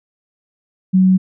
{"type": "tone", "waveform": "sine", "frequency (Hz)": 187, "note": "F#3", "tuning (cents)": 19, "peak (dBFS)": -8, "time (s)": [0.93, 1.18], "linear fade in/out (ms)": 20, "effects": []}